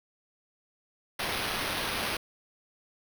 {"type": "noise with sample-and-hold", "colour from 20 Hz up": "white", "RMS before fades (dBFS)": -32, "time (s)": [1.19, 2.17], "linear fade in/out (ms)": 5, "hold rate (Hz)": 7350, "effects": []}